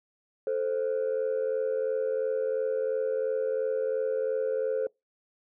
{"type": "tone pair together", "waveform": "sine", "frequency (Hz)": [440, 522.9], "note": ["A4", "C5"], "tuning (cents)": [0, -1], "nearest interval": "minor third", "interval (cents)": 299, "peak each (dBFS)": -27, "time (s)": [0.47, 4.87], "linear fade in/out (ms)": 2, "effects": ["noise-tail reverb RT60 0.2 s tail -25 dB re dry", "tanh soft clip ceiling -22 dBFS"]}